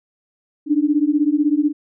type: beating tone pair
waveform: sine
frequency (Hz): 288.4 / 304.4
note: D4 / D#4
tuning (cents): -31 / -38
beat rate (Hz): 16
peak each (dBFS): -17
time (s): 0.66-1.73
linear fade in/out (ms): 50
effects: none